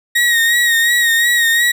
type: tone with vibrato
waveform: 35% pulse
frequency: 1880 Hz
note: A#6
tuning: 14 cents sharp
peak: -9 dBFS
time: 0.15-1.72 s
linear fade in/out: 10 ms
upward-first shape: sine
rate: 2.8 Hz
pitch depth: 43 cents each way
effects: none